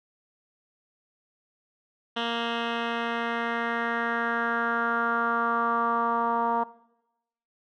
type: tone with low-pass filter sweep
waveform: 10% pulse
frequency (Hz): 233.1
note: A#3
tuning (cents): 0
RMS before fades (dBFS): -27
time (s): 2.16-6.64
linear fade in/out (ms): 10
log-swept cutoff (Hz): 3000 to 950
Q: 4
effects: noise-tail reverb RT60 0.9 s tail -20 dB re dry